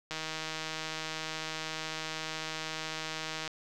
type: click train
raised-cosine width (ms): 0.2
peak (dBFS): -19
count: 533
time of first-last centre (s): 0.11-3.477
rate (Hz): 158
effects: none